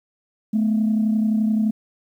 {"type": "tone pair together", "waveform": "sine", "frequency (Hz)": [215.8, 247.4], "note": ["A3", "B3"], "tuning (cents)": [-33, 3], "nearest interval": "major second", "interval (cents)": 236, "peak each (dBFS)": [-16, -25], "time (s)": [0.53, 1.71], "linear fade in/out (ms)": 10, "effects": ["tanh soft clip ceiling -12 dBFS", "9-bit"]}